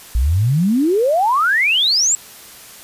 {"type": "exponential sweep", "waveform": "sine", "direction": "up", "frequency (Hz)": [55, 7800], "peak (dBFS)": -12, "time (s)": [0.15, 2.15], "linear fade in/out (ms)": 0, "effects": ["white hiss -39 dBFS RMS until 2.83 s", "resampled to 32000 Hz"]}